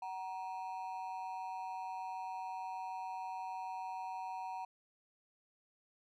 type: ring-modulated tone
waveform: triangle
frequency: 846 Hz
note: G#5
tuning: 32 cents sharp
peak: -35 dBFS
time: 0.02-4.65 s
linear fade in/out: 5 ms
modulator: 94.7 Hz
effects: none